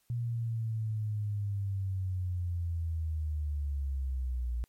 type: linear sweep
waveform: sine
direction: down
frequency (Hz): 120 to 58.27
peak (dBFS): -30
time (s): 0.1-4.64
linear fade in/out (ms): 0
effects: white hiss -72 dBFS RMS until 4.68 s + MP3 64 kbps